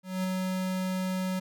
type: tone with ADSR envelope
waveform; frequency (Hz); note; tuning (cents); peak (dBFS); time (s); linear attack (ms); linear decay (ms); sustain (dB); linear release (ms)
square; 186.1; F#3; +10; -27; 0.03-1.4; 210; 6; -2; 13
effects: none